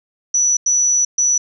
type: tone bursts at uneven times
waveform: sine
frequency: 5920 Hz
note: F#8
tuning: in tune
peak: -12 dBFS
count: 3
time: 0.34-0.57 / 0.66-1.05 / 1.18-1.38 s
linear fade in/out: 5 ms
effects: none

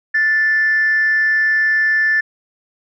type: tone with frequency modulation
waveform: sine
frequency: 1760 Hz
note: A6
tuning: in tune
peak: -11 dBFS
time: 0.14-2.21 s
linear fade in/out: 10 ms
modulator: 327 Hz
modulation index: 0.2
effects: tanh soft clip ceiling -8 dBFS

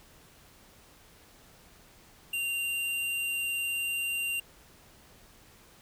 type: tone with vibrato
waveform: square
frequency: 2777 Hz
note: F7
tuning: 10 cents flat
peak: -30 dBFS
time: 2.33-4.4 s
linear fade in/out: 5 ms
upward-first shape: triangle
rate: 19 Hz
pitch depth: 8 cents each way
effects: pink hiss -57 dBFS RMS until 5.81 s

